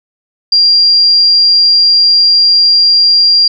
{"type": "tone", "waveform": "sine", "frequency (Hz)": 4771, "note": "D8", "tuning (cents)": 26, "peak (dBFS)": -4, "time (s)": [0.52, 3.48], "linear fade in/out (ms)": 5, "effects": []}